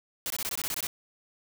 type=noise bursts; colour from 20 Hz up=white; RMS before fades=-32 dBFS; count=10; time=0.26-0.869 s; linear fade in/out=0 ms; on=42 ms; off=21 ms; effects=none